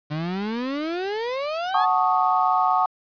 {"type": "exponential sweep", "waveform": "35% pulse", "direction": "up", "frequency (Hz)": [146.83, 880], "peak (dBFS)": -23, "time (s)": [0.1, 1.86], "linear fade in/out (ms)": 20}
{"type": "chord", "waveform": "sine", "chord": "D# half-diminished seventh", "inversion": "first", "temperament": "equal", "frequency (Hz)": [740, 880, 1108.7, 1244.5], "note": ["F#5", "A5", "C#6", "D#6"], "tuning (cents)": [0, 0, 0, 0], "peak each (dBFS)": [-21, -24, -23, -24], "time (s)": [1.74, 2.86], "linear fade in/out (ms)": 5}
{"effects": ["resampled to 11025 Hz", "8-bit"]}